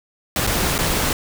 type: noise with dropouts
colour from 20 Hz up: pink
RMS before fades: -20 dBFS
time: 0.36-1.13 s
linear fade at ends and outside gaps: 1 ms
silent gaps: 0.467-0.473 / 0.78-0.788 s
effects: none